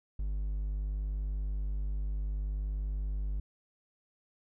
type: tone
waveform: triangle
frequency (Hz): 50.3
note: G1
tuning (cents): +45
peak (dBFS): -29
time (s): 0.19-3.4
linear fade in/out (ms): 5
effects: none